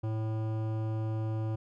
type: tone with hard clipping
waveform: sine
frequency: 110 Hz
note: A2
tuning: in tune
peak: -32 dBFS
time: 0.03-1.56 s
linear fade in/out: 10 ms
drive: 15 dB
effects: none